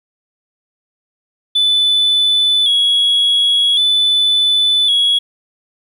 sine tone with vibrato, 3415 Hz, G#7, 48 cents sharp, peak -8 dBFS, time 1.55-5.19 s, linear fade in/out 10 ms, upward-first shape square, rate 0.45 Hz, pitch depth 41 cents each way, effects tanh soft clip ceiling -8 dBFS + 8-bit

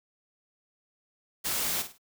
white noise with echo, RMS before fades -30 dBFS, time 1.44-1.83 s, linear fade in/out 20 ms, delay 51 ms, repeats 3, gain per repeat -10 dB, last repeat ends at 1.983 s, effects none

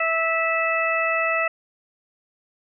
harmonic tone, 655 Hz, E5, 11 cents flat, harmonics 1 / 2 / 3 / 4, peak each -25 / -25 / -25 / -25 dBFS, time 0-1.48 s, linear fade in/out 5 ms, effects none

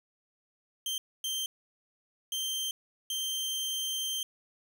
sawtooth tone bursts at uneven times, 3141 Hz, G7, 3 cents sharp, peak -28 dBFS, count 4, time 0.86-0.98 / 1.24-1.46 / 2.32-2.71 / 3.1-4.23 s, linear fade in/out 2 ms, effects none

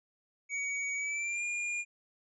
square tone with pitch glide, 2254 to 2416 Hz, C#7 to D7, +28 to +48 cents, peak -33 dBFS, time 0.49-1.85 s, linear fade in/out 50 ms, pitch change +120 cents, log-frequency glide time 0.95-1.44 s, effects resampled to 22050 Hz

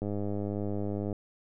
click train, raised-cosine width 2 ms, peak -21 dBFS, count 114, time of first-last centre 0.02-1.128 s, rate 102 Hz, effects none

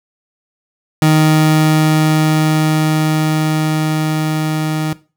30% pulse tone with level ramp, 155.56 Hz, D#3, in tune, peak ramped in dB -5 to -13 dBFS, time 1.02-4.93 s, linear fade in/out 2 ms, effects noise-tail reverb RT60 0.3 s tail -17 dB re dry

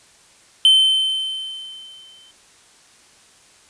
triangle tone with exponential decay, 3083 Hz, G7, 29 cents flat, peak -6 dBFS, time 0.65-2.31 s, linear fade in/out 1 ms, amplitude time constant 360 ms, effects white hiss -51 dBFS RMS until 3.69 s + resampled to 22050 Hz

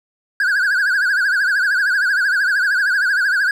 triangle tone with vibrato, 1551 Hz, G6, 19 cents flat, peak -12 dBFS, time 0.4-3.51 s, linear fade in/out 2 ms, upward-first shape triangle, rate 13 Hz, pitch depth 160 cents each way, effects none

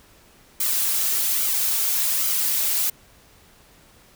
blue noise with flanger, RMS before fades -22 dBFS, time 0.6-2.9 s, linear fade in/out 5 ms, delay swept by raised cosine 1.1 to 4.1 ms, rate 1.2 Hz, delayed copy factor -0.55, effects pink hiss -53 dBFS RMS until 4.15 s

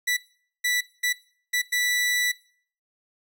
sawtooth tone bursts at uneven times, 1968 Hz, B6, 7 cents flat, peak -18 dBFS, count 5, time 0.07-0.17 / 0.64-0.81 / 1.03-1.13 / 1.53-1.62 / 1.72-2.32 s, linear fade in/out 10 ms, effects noise-tail reverb RT60 0.5 s tail -20 dB re dry

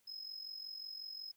triangle tone with amplitude modulation, 5120 Hz, D#8, 49 cents sharp, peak -40 dBFS, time 0.07-1.32 s, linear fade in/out 10 ms, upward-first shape sine, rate 45.5 Hz, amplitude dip 70%, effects white hiss -75 dBFS RMS until 1.36 s

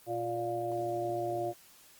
harmonic tone, 117 Hz, A#2, 7 cents sharp, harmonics 1 / 3 / 5 / 6, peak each -43 / -35 / -37 / -35 dBFS, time 0.06-1.54 s, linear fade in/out 50 ms, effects white hiss -58 dBFS RMS until 1.99 s + Opus 24 kbps

